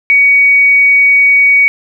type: tone with frequency modulation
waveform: sine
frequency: 2250 Hz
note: C#7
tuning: 25 cents sharp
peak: -4 dBFS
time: 0.1-1.68 s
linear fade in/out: 0 ms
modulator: 29.7 Hz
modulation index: 0.31
effects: 7-bit